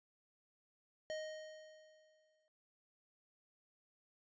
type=tone with exponential decay; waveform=square; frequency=622.3 Hz; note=D#5; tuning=in tune; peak=-40 dBFS; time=1.1-2.48 s; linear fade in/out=0 ms; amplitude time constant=300 ms; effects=resampled to 16000 Hz